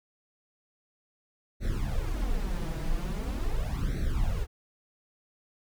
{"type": "noise with flanger", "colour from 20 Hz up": "brown", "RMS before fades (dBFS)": -29, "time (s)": [1.6, 4.47], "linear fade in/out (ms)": 50, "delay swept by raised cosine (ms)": [0.49, 6.19], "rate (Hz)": 0.42, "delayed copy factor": 1, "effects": []}